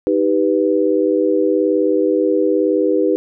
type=chord; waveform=sine; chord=Eb augmented; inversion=none; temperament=equal with one note detuned; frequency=313.1 / 392 / 493.9 Hz; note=Eb4 / G4 / B4; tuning=+11 / 0 / 0 cents; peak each=-17 dBFS; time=0.07-3.16 s; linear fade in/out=0 ms; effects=none